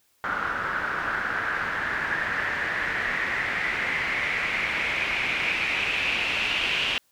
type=noise with low-pass filter sweep; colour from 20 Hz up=white; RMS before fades=-27 dBFS; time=0.24-6.98 s; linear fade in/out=0 ms; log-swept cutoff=1400 to 2800 Hz; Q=5.3; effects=white hiss -66 dBFS RMS until 7.11 s